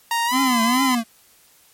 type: tone with pitch glide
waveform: sawtooth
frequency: 932.3 to 1016.7 Hz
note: A#5 to B5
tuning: 0 to +50 cents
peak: -15 dBFS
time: 0.11-0.95 s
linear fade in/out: 2 ms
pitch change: +150 cents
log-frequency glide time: 0.26-0.34 s
type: tone with vibrato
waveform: square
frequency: 247 Hz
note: B3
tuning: in tune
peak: -19 dBFS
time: 0.31-1.04 s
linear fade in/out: 50 ms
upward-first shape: triangle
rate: 2.4 Hz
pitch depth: 190 cents each way
effects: white hiss -54 dBFS RMS until 1.73 s + MP3 64 kbps